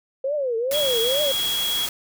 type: tone with vibrato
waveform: sine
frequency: 520 Hz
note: C5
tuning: 11 cents flat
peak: -21 dBFS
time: 0.24-1.32 s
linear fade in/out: 5 ms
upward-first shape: triangle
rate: 2.3 Hz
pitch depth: 280 cents each way
type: noise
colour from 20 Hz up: white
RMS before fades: -29 dBFS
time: 0.71-1.89 s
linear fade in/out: 2 ms
type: tone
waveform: sine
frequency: 3322 Hz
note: G#7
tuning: in tune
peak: -22 dBFS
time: 0.73-1.87 s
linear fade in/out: 20 ms
effects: none